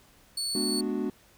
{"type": "tone", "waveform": "30% pulse", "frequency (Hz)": 4435, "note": "C#8", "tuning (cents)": 0, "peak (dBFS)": -26, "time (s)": [0.37, 0.81], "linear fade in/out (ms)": 5}
{"type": "chord", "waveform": "triangle", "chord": "G# half-diminished seventh", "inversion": "none", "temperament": "equal with one note detuned", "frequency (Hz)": [212.4, 246.9, 293.7, 370], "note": ["G#3", "B3", "D4", "F#4"], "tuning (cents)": [39, 0, 0, 0], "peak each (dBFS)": -31, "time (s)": [0.55, 1.1], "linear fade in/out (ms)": 2}
{"effects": ["pink hiss -59 dBFS RMS until 1.37 s"]}